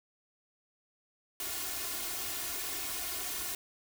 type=noise with comb filter; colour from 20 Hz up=white; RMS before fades=-37 dBFS; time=1.4-3.55 s; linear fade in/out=2 ms; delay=2.8 ms; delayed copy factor=+1; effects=none